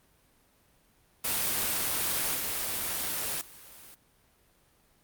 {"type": "noise with level steps", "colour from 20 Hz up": "white", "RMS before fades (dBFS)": [-29, -32, -50], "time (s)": [1.24, 3.95], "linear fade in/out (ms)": 10, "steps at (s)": [2.35, 3.41], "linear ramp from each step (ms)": 2, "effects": ["pink hiss -65 dBFS RMS until 5.03 s", "Opus 32 kbps"]}